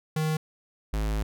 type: tone pair in turn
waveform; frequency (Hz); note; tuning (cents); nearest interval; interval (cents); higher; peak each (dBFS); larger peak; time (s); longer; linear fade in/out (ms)
square; 156.2 / 53.02; D#3 / G#1; +7 / +37; octave + perfect fifth; 1870; first; -25 / -26; first; 0.16-0.37 / 0.93-1.23; second; 5
effects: none